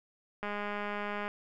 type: click train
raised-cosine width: 0.5 ms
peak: -22 dBFS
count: 176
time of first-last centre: 0.43-1.28 s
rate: 206 Hz
effects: none